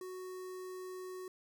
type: tone with notch filter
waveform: square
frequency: 369.8 Hz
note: F#4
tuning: 1 cent flat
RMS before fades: -45 dBFS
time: 0.01-1.28 s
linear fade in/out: 2 ms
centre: 2900 Hz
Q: 0.88
effects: none